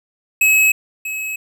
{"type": "tone with echo", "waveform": "square", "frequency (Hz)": 2568, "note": "E7", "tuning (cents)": -46, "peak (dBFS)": -11, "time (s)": [0.41, 0.72], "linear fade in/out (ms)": 5, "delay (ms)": 640, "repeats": 1, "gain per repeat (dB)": -12, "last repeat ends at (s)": 1.36, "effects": []}